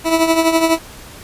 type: tone with tremolo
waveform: 20% pulse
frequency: 326.8 Hz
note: E4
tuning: 15 cents flat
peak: -4 dBFS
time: 0.04-0.79 s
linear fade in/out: 50 ms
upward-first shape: triangle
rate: 12 Hz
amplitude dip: 70%
effects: pink hiss -37 dBFS RMS until 1.23 s + resampled to 32000 Hz